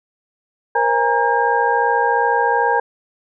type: tone cluster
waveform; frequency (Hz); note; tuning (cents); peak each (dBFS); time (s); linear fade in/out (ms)
sine; 471.4 / 534 / 821 / 935 / 1610; A#4 / C5 / G#5 / A#5 / G6; +19 / +35 / -20 / +5 / +46; -20 / -26 / -19 / -18 / -21; 0.75-2.8; 5
effects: none